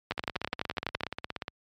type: two click trains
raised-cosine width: 0.3 ms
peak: -12 / -17 dBFS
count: 12 / 24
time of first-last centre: 0.11-1.034 / 0.12-1.481 s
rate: 11.9 / 16.9 Hz
effects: high-pass 60 Hz 12 dB/octave + MP3 96 kbps